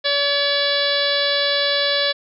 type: harmonic tone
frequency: 570 Hz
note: C#5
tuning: 48 cents sharp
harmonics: 1 / 2 / 3 / 4 / 5 / 6 / 7 / 8 / 9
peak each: -22 / -31 / -24 / -30 / -31 / -23 / -23 / -28 / -31 dBFS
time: 0.04-2.13 s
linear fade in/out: 20 ms
effects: none